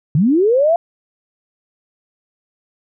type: linear sweep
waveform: sine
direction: up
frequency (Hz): 132.1 to 698.5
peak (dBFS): -10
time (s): 0.15-0.76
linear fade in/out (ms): 2
effects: none